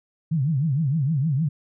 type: tone with vibrato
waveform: sine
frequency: 146.2 Hz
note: D3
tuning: 7 cents flat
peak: -19 dBFS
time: 0.31-1.49 s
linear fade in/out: 10 ms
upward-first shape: triangle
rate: 6.5 Hz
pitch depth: 280 cents each way
effects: none